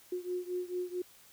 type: beating tone pair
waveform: sine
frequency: 358.6 / 363.1 Hz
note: F4 / F#4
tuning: +46 / -33 cents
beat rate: 4.5 Hz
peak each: -36 / -38 dBFS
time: 0.12-1.02 s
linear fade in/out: 5 ms
effects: white hiss -59 dBFS RMS until 1.32 s